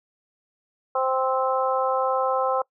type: harmonic tone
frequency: 261.6 Hz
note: C4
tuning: in tune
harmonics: 2 / 3 / 4 / 5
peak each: -24 / -26 / -27 / -28 dBFS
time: 0.95-2.62 s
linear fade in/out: 5 ms
effects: noise-tail reverb RT60 0.1 s tail -24 dB re dry